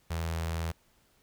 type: tone with notch filter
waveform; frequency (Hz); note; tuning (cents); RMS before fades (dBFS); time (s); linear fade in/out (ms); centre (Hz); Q
sawtooth; 82.2; E2; -4; -33; 0.1-0.72; 10; 280; 1.1
effects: pink hiss -67 dBFS RMS until 1.22 s